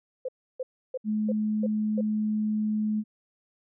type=tone bursts; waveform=sine; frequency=515 Hz; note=C5; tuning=28 cents flat; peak=-28 dBFS; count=6; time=0.25-2.01 s; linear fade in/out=5 ms; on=35 ms; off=310 ms
type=tone; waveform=sine; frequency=213.8 Hz; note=A3; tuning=49 cents flat; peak=-24 dBFS; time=1.04-3.04 s; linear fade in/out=50 ms
effects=none